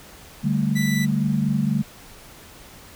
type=chord; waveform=sine; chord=D suspended fourth; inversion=none; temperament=equal; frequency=146.83 / 196 / 220 Hz; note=D3 / G3 / A3; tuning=0 / 0 / 0 cents; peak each=-23 dBFS; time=0.43-1.83 s; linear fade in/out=20 ms
type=tone; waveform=sawtooth; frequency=1978 Hz; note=B6; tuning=2 cents sharp; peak=-23 dBFS; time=0.75-1.06 s; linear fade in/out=20 ms
effects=pink hiss -45 dBFS RMS until 2.95 s